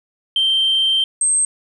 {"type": "tone pair in turn", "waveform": "sine", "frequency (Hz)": [3136, 8348], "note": ["G7", "C9"], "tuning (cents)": [0, -5], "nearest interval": "octave + perfect fourth", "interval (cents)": 1695, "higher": "second", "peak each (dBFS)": -12, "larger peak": "neither", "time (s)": [[0.36, 1.04], [1.21, 1.45]], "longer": "first", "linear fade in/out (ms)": 2, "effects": ["tanh soft clip ceiling -10 dBFS"]}